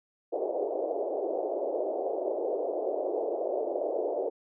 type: band-pass noise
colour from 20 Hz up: white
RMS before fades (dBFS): -31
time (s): 0.32-4.3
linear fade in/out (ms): 20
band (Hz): 350 to 670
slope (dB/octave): 48
effects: none